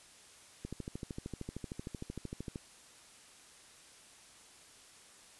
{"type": "click train", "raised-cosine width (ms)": 3, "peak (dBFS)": -27, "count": 26, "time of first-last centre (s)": [0.65, 2.558], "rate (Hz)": 13.1, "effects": ["white hiss -58 dBFS RMS until 5.39 s", "resampled to 24000 Hz"]}